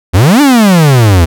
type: exponential two-way sweep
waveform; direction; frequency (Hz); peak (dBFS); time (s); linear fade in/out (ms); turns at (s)
45% pulse; up then down; 79 to 301.5 to 79; -3; 0.13-1.26; 20; 0.41
effects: none